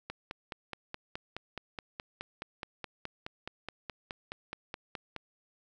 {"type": "click train", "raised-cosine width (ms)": 0.3, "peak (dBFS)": -22, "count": 25, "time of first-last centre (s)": [0.1, 5.163], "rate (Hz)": 4.74, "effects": []}